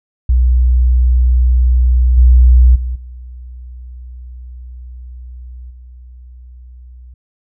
sine tone with level steps, 61.74 Hz, B1, in tune, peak -7 / -3 / -16 / -28 / -33 dBFS, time 0.29-7.14 s, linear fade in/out 5 ms, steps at 2.17 / 2.75 / 2.95 / 5.7 s, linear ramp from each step 10 ms, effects none

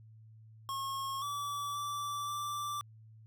square tone with pitch steps, 1086 / 1152 / 1163 / 1172 Hz, C#6 / D6 / D6 / D6, -36 / -34 / -17 / -4 cents, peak -36 dBFS, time 0.69-2.81 s, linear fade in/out 0 ms, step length 530 ms, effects added 110 Hz sine -53 dBFS peak until 3.26 s

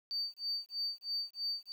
sine tone with tremolo, 4600 Hz, D8, 37 cents flat, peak -31 dBFS, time 0.11-1.72 s, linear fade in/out 0 ms, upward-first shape sine, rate 3.1 Hz, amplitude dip 100%, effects tanh soft clip ceiling -29 dBFS + 11-bit

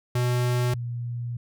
square / sine tone pair in turn, 123.2 / 119.76 Hz, B2 / A#2, -4 / +47 cents, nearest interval unison, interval 49 cents, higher first, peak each -22 / -28 dBFS, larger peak first, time 0.15-0.74 / 0.74-1.37 s, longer second, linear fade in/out 5 ms, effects none

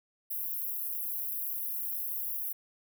white high-pass noise, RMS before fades -35 dBFS, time 0.3-2.53 s, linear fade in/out 10 ms, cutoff 11000 Hz, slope 96 dB/octave, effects none

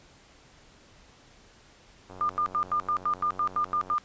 click train, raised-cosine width 1 ms, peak -31 dBFS, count 171, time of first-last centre 2.1-3.936 s, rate 92.6 Hz
sine tone bursts, 1205 Hz, D6, 44 cents sharp, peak -23 dBFS, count 11, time 2.21-3.982 s, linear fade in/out 0 ms, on 82 ms, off 87 ms
effects pink hiss -56 dBFS RMS until 4.04 s + resampled to 16000 Hz

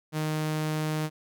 sawtooth tone, 154.8 Hz, D#3, 9 cents flat, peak -23 dBFS, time 0.12-1.1 s, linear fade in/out 50 ms, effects none

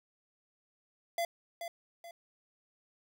square tone with echo, 681 Hz, F5, 44 cents flat, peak -31 dBFS, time 1.18-1.25 s, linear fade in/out 2 ms, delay 430 ms, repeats 2, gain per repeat -8 dB, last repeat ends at 2.11 s, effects 12-bit

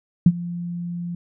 sine tone with ADSR envelope, 173.5 Hz, F3, 11 cents flat, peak -6 dBFS, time 0.26-1.15 s, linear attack 4 ms, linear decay 49 ms, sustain -20 dB, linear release 4 ms, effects none

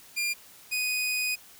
sawtooth tone pair in turn, 2400 / 2490 Hz, D7 / D#7, +37 / +1 cents, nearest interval minor second, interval 64 cents, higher second, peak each -23 dBFS, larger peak neither, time 0.16-0.34 / 0.71-1.36 s, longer second, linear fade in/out 20 ms, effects white hiss -52 dBFS RMS until 1.59 s

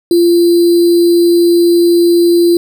sine tone with sample-and-hold, 344 Hz, F4, 26 cents flat, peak -5 dBFS, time 0.11-2.57 s, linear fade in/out 2 ms, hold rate 4410 Hz, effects none

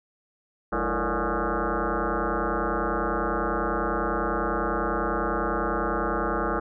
sine tone with frequency modulation, 440 Hz, A4, in tune, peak -23 dBFS, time 0.72-6.6 s, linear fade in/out 10 ms, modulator 130 Hz, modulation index 7.8, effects none

